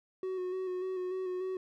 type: tone with vibrato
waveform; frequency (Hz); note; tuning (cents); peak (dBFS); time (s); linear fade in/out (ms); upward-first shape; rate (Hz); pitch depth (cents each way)
triangle; 370; F#4; 0; -31; 0.23-1.57; 2; square; 3.4; 23
effects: none